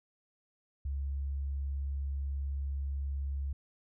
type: tone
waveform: sine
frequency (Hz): 69.3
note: C#2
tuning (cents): 0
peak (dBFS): -32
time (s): 0.85-3.53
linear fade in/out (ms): 5
effects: none